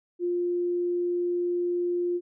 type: tone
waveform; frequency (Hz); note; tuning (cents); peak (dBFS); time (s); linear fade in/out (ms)
sine; 351.6; F4; +12; -24; 0.19-2.21; 50
effects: none